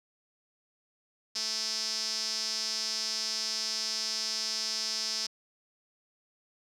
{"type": "tone with band-pass filter", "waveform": "sawtooth", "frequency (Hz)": 220, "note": "A3", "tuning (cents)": 0, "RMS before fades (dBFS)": -33, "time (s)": [1.35, 5.27], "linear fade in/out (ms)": 10, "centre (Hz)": 5200, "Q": 7.1, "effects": []}